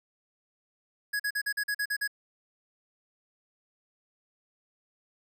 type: tone bursts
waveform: square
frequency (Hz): 1671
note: G#6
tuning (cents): +10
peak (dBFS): -28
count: 9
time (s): 1.13-2.077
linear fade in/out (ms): 10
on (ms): 67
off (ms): 43
effects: none